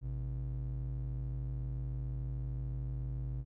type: ring-modulated tone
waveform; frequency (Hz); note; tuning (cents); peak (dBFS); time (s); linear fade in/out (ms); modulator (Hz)
triangle; 92.5; F#2; 0; -30; 0.01-3.45; 50; 36.8
effects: none